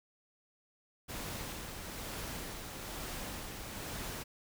pink noise with tremolo, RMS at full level -41 dBFS, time 1.08-4.24 s, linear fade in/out 20 ms, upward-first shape sine, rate 1.1 Hz, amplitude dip 35%, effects none

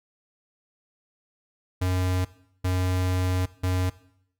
square tone bursts at uneven times, 91.8 Hz, F#2, 13 cents flat, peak -23 dBFS, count 3, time 1.81-2.25 / 2.64-3.46 / 3.63-3.9 s, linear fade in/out 10 ms, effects noise-tail reverb RT60 0.7 s tail -18 dB re dry

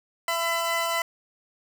20% pulse tone pair together, 670 / 1007 Hz, E5 / B5, +28 / +33 cents, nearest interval perfect fifth, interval 705 cents, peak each -22 dBFS, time 0.28-1.02 s, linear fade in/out 2 ms, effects none

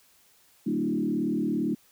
sine tone with frequency modulation, 263.3 Hz, C4, 11 cents sharp, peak -24 dBFS, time 0.66-1.75 s, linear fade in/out 10 ms, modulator 37.6 Hz, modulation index 2, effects white hiss -61 dBFS RMS until 1.91 s

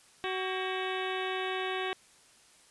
harmonic tone with a mistuned harmonic, 375.4 Hz, F#4, 25 cents sharp, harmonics 1 / 2 / 3 / 4 / 5 / 6 / 7 / 8 / 9 / 10, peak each -35 / -38 / -40 / -41 / -42 / -43 / -43 / -44 / -45 / -45 dBFS, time 0.24-1.93 s, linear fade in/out 0 ms, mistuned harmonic 4, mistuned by +110 cents, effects white hiss -60 dBFS RMS until 2.7 s + resampled to 24000 Hz

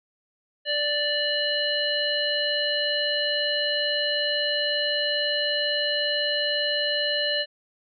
harmonic tone, 587.3 Hz, D5, in tune, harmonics 1 / 3 / 5 / 7, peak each -28 / -29 / -27 / -28 dBFS, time 0.65-7.46 s, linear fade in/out 50 ms, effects none

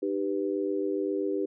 sine chord, Eb augmented, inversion none, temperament equal with one note detuned, 304.5 / 392 / 493.9 Hz, Eb4 / G4 / B4, -37 / 0 / 0 cents, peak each -31 / -29 / -34 dBFS, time 0.02-1.46 s, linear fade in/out 10 ms, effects none

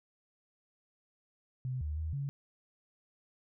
sine tone with pitch steps, 128.4 / 75.6 / 79 / 139.9 Hz, C3 / D#2 / D#2 / C#3, -32 / -49 / +27 / +16 cents, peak -33 dBFS, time 1.65-2.29 s, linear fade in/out 0 ms, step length 160 ms, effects none

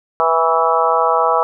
harmonic tone with a mistuned harmonic, 163.9 Hz, E3, 10 cents flat, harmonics 3 / 4 / 5 / 6 / 7 / 8, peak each -19 / -19 / -19 / -19 / -19 / -19 dBFS, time 0.2-1.43 s, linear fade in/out 0 ms, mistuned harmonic 7, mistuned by -17 cents, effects none

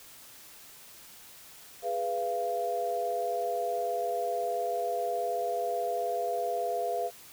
sine chord, F diminished, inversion first, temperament equal with one note detuned, 415.3 / 493.9 / 686.9 Hz, Ab4 / Cb5 / F5, 0 / 0 / -29 cents, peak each -36 / -34 / -30 dBFS, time 1.82-7.11 s, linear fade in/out 50 ms, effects white hiss -51 dBFS RMS until 7.32 s

